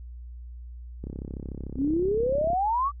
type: click train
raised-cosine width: 3 ms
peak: -23 dBFS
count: 51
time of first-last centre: 1.04-2.533 s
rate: 33.5 Hz
type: exponential sweep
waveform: sine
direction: up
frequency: 254.9 to 1186 Hz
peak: -22 dBFS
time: 1.76-2.92 s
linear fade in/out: 50 ms
effects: added 60 Hz sine -38 dBFS peak until 3 s